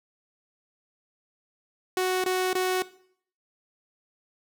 sawtooth tone bursts, 370 Hz, F#4, in tune, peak -19 dBFS, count 3, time 1.97-2.822 s, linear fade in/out 2 ms, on 270 ms, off 21 ms, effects noise-tail reverb RT60 0.6 s tail -18 dB re dry

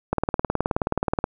click train, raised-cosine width 1 ms, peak -7 dBFS, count 22, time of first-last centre 0.13-1.241 s, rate 18.9 Hz, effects none

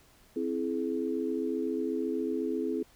sine chord, C augmented, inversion none, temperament equal with one note detuned, 261.6 / 329.6 / 423.8 Hz, C4 / E4 / G#4, 0 / 0 / +35 cents, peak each -33 dBFS, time 0.36-2.83 s, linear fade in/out 5 ms, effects pink hiss -61 dBFS RMS until 2.95 s

